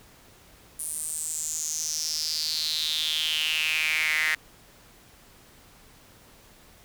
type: tone with high-pass filter sweep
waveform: sawtooth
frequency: 155.9 Hz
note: D#3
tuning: 4 cents sharp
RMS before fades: -28 dBFS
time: 0.79-4.35 s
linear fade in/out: 5 ms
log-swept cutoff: 9900 to 1900 Hz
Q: 6.5
effects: pink hiss -54 dBFS RMS until 6.84 s